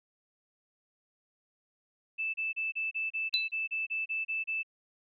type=tone bursts; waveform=sine; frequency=2636 Hz; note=E7; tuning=1 cent flat; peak=-30 dBFS; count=13; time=2.18-4.632 s; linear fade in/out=20 ms; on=160 ms; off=31 ms
type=tone with exponential decay; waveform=sine; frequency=4000 Hz; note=B7; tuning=21 cents sharp; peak=-22 dBFS; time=3.34-3.51 s; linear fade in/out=0 ms; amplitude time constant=35 ms
effects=none